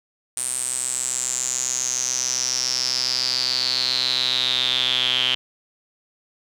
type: tone with band-pass filter sweep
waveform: sawtooth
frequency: 127.2 Hz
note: C3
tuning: 48 cents flat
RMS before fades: -23 dBFS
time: 0.37-5.35 s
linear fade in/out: 0 ms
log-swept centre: 9000 to 3100 Hz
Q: 9.7
effects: none